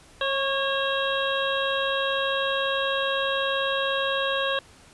harmonic tone with a mistuned harmonic, 544 Hz, C#5, 33 cents flat, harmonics 1 / 2 / 3 / 5 / 6 / 7, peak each -27 / -30 / -29 / -34 / -32 / -32 dBFS, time 0.21-4.59 s, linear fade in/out 2 ms, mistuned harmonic 2, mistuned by +28 cents, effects pink hiss -52 dBFS RMS until 4.93 s + resampled to 24000 Hz

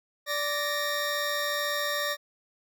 20% pulse tone pair together, 584 / 1854.1 Hz, D5 / A#6, -10 / -10 cents, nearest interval octave + minor sixth, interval 2000 cents, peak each -25 / -25 dBFS, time 0.26-2.17 s, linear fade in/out 50 ms, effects none

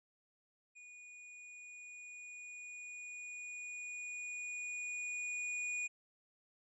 square tone with level ramp, 2456 Hz, D#7, 23 cents flat, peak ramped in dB -54 to -37 dBFS, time 0.75-5.88 s, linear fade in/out 20 ms, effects resampled to 24000 Hz

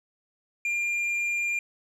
triangle tone with tanh clipping, 2397 Hz, D7, 35 cents sharp, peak -26 dBFS, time 0.65-1.59 s, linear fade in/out 2 ms, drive 9 dB, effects none

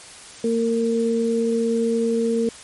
sine tone pair together, 229.6 / 459.2 Hz, A#3 / A#4, -26 / -26 cents, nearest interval octave, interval 1200 cents, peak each -21 / -20 dBFS, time 0.44-2.49 s, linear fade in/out 2 ms, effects white hiss -41 dBFS RMS until 2.63 s + MP3 48 kbps

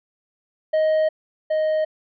triangle tone pair in turn, 626 / 623.2 Hz, D#5 / D#5, +10 / +3 cents, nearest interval unison, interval 7 cents, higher first, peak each -14 / -16 dBFS, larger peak first, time 0.73-1.09 / 1.5-1.85 s, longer first, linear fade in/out 10 ms, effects resampled to 11025 Hz

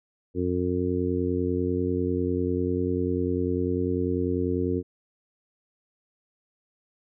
harmonic tone, 90.1 Hz, F#2, 45 cents flat, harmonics 1 / 2 / 3 / 4 / 5, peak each -30 / -33 / -28 / -29 / -30 dBFS, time 0.34-4.83 s, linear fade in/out 50 ms, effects none

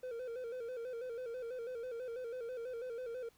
triangle tone with vibrato, 484.7 Hz, B4, 32 cents flat, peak -38 dBFS, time 0.03-3.29 s, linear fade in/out 5 ms, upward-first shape square, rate 6.1 Hz, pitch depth 81 cents each way, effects pink hiss -69 dBFS RMS until 3.37 s

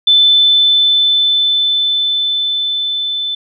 sine tone with level ramp, 3520 Hz, A7, in tune, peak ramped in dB -5 to -16 dBFS, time 0.07-3.35 s, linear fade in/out 5 ms, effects none

